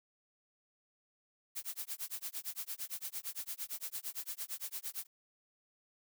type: noise with tremolo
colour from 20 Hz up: blue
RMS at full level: -39 dBFS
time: 1.55-5.07 s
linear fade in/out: 20 ms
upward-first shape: sine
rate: 8.8 Hz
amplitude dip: 100%
effects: none